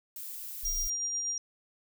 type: noise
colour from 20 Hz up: violet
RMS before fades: -41 dBFS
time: 0.16-0.9 s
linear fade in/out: 2 ms
type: tone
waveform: sine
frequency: 28.56 Hz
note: A#0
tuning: 35 cents flat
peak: -34 dBFS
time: 0.63-0.88 s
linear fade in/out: 10 ms
type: tone with tremolo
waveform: sine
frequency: 5700 Hz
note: F8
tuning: 34 cents sharp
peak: -29 dBFS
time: 0.65-1.38 s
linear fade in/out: 2 ms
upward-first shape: sine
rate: 8.2 Hz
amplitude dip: 30%
effects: none